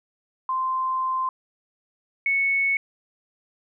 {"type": "tone pair in turn", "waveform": "sine", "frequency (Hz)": [1041, 2210], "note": ["C6", "C#7"], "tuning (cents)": [-9, -6], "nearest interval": "octave + minor second", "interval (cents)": 1303, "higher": "second", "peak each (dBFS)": [-22, -19], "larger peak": "second", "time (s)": [[0.49, 1.29], [2.26, 2.77]], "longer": "first", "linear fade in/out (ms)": 2, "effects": []}